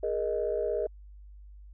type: chord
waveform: sine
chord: Ab suspended second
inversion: none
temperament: equal with one note detuned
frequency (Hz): 415.3 / 472.1 / 622.3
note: Ab4 / Bb4 / Eb5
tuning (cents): 0 / +22 / 0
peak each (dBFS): -31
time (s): 0.03-0.87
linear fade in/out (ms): 5
effects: tanh soft clip ceiling -18 dBFS + added 50 Hz sine -46 dBFS peak until 1.73 s